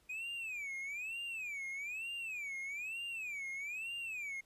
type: tone with vibrato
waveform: triangle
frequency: 2449 Hz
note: D#7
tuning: 28 cents flat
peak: -38 dBFS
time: 0.09-4.41 s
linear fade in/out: 10 ms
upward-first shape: sine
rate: 1.1 Hz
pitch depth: 230 cents each way
effects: pink hiss -71 dBFS RMS until 4.45 s + resampled to 32000 Hz